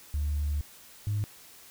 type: tone pair in turn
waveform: sine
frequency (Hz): 73.42 / 103.83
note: D2 / G#2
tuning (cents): 0 / 0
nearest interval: tritone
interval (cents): 600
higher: second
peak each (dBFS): -25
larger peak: neither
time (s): 0.14-0.61 / 1.07-1.24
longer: first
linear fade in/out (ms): 0
effects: tanh soft clip ceiling -23 dBFS + white hiss -52 dBFS RMS until 1.7 s